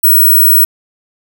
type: tone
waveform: sine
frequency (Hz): 15920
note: B9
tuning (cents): +13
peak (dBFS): -3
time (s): 0.03-0.65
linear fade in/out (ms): 10
effects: tanh soft clip ceiling 0 dBFS